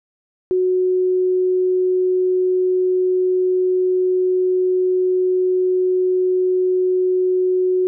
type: tone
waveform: sine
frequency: 368.1 Hz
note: F#4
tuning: 9 cents flat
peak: -14 dBFS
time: 0.51-7.87 s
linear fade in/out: 0 ms
effects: none